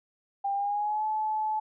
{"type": "tone with pitch glide", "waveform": "sine", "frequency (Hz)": [796, 863], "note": ["G5", "A5"], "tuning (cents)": [26, -34], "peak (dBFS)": -26, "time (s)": [0.44, 1.6], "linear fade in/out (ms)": 10, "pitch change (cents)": 140, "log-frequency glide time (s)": [0.54, 1.05], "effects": []}